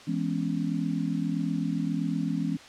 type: chord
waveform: sine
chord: C# minor seventh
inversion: first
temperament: just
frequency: 166.31 / 207.9 / 249.5 / 277.2 Hz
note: E3 / G#3 / B3 / C#4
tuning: +16 / +2 / +18 / 0 cents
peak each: -30 / -32 / -33 / -31 dBFS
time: 0.07-2.57 s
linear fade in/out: 10 ms
effects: white hiss -48 dBFS RMS until 2.68 s + low-pass 5000 Hz 12 dB/octave